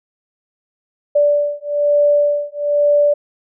sine beating tone pair, 583 / 584.1 Hz, D5 / D5, -13 / -10 cents, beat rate 1.1 Hz, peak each -15 dBFS, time 1.15-3.14 s, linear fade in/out 10 ms, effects none

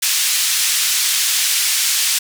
white band-pass noise, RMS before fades -17 dBFS, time 0.02-2.19 s, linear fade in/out 10 ms, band 2300 to 9200 Hz, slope 12 dB/octave, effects none

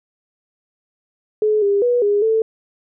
sine tone with pitch steps, 427.2 / 402.3 / 486.5 / 409.8 / 443.7 Hz, G#4 / G4 / B4 / G#4 / A4, +49 / +45 / -26 / -23 / +14 cents, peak -13 dBFS, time 1.42-2.42 s, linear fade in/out 2 ms, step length 200 ms, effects none

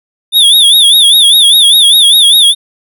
square tone with vibrato, 3520 Hz, A7, in tune, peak -3 dBFS, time 0.32-2.55 s, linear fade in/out 50 ms, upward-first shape sine, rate 5 Hz, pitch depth 130 cents each way, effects none

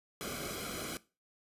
pink noise with comb filter, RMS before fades -40 dBFS, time 0.21-0.97 s, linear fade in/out 0 ms, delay 1.1 ms, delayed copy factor -0.85, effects noise-tail reverb RT60 0.3 s tail -19 dB re dry + resampled to 32000 Hz

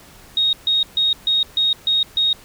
sine tone bursts, 3742 Hz, A#7, 6 cents sharp, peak -14 dBFS, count 7, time 0.37-2.33 s, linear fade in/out 2 ms, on 160 ms, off 140 ms, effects pink hiss -45 dBFS RMS until 2.44 s

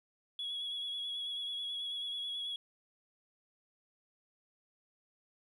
sine tone with vibrato, 3356 Hz, G#7, 17 cents sharp, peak -35 dBFS, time 0.39-2.56 s, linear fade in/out 2 ms, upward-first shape triangle, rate 9.2 Hz, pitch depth 30 cents each way, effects tanh soft clip ceiling -33 dBFS + 12-bit

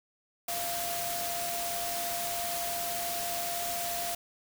sine tone in noise, 693 Hz, F5, 14 cents flat, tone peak -35 dBFS, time 0.48-4.15 s, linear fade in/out 5 ms, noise white, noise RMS -35 dBFS, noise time 0.48-4.15 s, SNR -3 dB, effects none

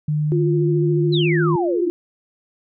sine tone with pitch glide, 150.9 to 156.13 Hz, D3 to D#3, +47 to +6 cents, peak -17 dBFS, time 0.08-1.56 s, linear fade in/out 5 ms, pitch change +59 cents, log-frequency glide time 1.14-1.29 s
sine tone with vibrato, 349.2 Hz, F4, in tune, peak -18 dBFS, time 0.32-1.9 s, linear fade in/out 0 ms, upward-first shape sine, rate 14 Hz, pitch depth 35 cents each way
sine exponential sweep, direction down, 4186 to 281.8 Hz, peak -22 dBFS, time 1.12-1.9 s, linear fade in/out 20 ms
effects none

